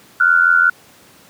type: tone pair together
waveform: sine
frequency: 1396.6 / 1482 Hz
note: F6 / F#6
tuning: 0 / +2 cents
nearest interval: minor second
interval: 102 cents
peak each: -12 dBFS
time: 0.2-0.7 s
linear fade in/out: 5 ms
effects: pink hiss -46 dBFS RMS until 1.29 s + high-pass 150 Hz 12 dB/octave